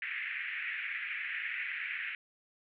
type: band-pass noise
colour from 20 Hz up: pink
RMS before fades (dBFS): -38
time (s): 0.02-2.15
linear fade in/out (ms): 2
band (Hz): 1700 to 2500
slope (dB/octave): 48
effects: none